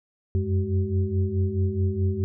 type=tone cluster; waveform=sine; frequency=90.4 / 95.1 / 208.2 / 380.3 Hz; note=F#2 / F#2 / G#3 / F#4; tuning=-40 / +48 / +5 / +48 cents; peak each=-26 / -24 / -31 / -31 dBFS; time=0.35-2.24 s; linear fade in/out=0 ms; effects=none